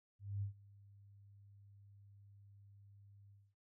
sine tone with ADSR envelope, 100.3 Hz, G2, 40 cents sharp, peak -36 dBFS, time 0.19-3.55 s, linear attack 230 ms, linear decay 110 ms, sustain -23 dB, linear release 240 ms, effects none

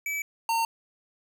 square tone pair in turn, 2300 / 912.8 Hz, D7 / A#5, -37 / -37 cents, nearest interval octave + major third, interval 1600 cents, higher first, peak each -29 / -24 dBFS, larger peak second, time 0.06-0.22 / 0.49-0.65 s, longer neither, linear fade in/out 2 ms, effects none

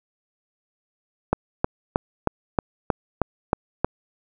click train, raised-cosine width 1 ms, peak -4 dBFS, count 9, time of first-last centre 1.33-3.846 s, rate 3.18 Hz, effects none

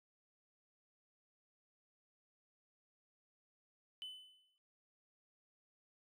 triangle tone with exponential decay, 3018 Hz, F#7, 34 cents sharp, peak -40 dBFS, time 4.02-4.58 s, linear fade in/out 0 ms, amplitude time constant 120 ms, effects tanh soft clip ceiling -39 dBFS

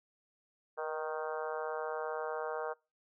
harmonic tone with a mistuned harmonic, 155.56 Hz, D#3, in tune, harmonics 3 / 4 / 5 / 6 / 7 / 8 / 9 / 10, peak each -39 / -41 / -43 / -45 / -46 / -47 / -48 / -49 dBFS, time 0.77-2.74 s, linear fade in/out 20 ms, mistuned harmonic 3, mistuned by +29 cents, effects noise-tail reverb RT60 0.3 s tail -26 dB re dry

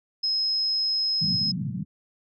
sine tone, 5130 Hz, E8, 48 cents flat, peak -22 dBFS, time 0.23-1.52 s, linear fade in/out 10 ms
white band-pass noise, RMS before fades -30 dBFS, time 1.21-1.85 s, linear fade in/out 20 ms, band 110 to 210 Hz, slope 48 dB/octave
effects none

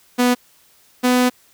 sawtooth tone pair in turn, 246.7 / 249.6 Hz, B3 / B3, -2 / +19 cents, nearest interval unison, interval 21 cents, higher second, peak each -9 dBFS, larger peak neither, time 0.18-0.35 / 1.03-1.3 s, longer second, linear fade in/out 20 ms, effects white hiss -54 dBFS RMS until 1.53 s

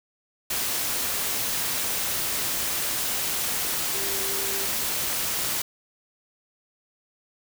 sine tone in noise, 392 Hz, G4, in tune, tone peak -36 dBFS, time 3.94-4.66 s, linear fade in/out 5 ms, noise white, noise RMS -27 dBFS, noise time 0.5-5.62 s, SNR -12 dB, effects none

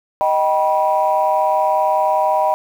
sine chord, Eb augmented, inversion none, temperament just, 622.3 / 777.8 / 972.3 Hz, Eb5 / G5 / B5, 0 / -14 / -27 cents, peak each -17 dBFS, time 0.21-2.54 s, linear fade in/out 0 ms, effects tanh soft clip ceiling -5 dBFS + 7-bit

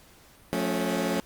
20% pulse chord, F augmented, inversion none, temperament equal with one note detuned, 179.21 / 220 / 277.2 Hz, F3 / A3 / C#4, +45 / 0 / 0 cents, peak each -25 dBFS, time 0.53-1.2 s, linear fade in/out 0 ms, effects pink hiss -55 dBFS RMS until 1.25 s + Opus 48 kbps

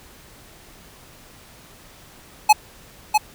square tone with echo, 851 Hz, G#5, 42 cents sharp, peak -8 dBFS, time 2.49-2.53 s, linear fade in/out 10 ms, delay 650 ms, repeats 1, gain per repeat -5 dB, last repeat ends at 3.18 s, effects pink hiss -47 dBFS RMS until 3.34 s

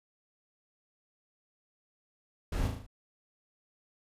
brown noise with echo, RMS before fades -30 dBFS, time 2.52-2.68 s, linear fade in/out 5 ms, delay 37 ms, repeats 5, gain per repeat -4 dB, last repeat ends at 2.865 s, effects resampled to 32000 Hz

